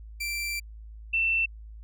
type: tone pair in turn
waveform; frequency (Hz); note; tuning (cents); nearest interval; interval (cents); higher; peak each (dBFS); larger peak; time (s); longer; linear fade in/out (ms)
sawtooth / sine; 2349 / 2681; D7 / E7; 0 / +29; major second; 229; second; -26 / -22; second; 0.2-0.6 / 1.13-1.46; first; 10
effects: added 54 Hz sine -41 dBFS peak until 1.83 s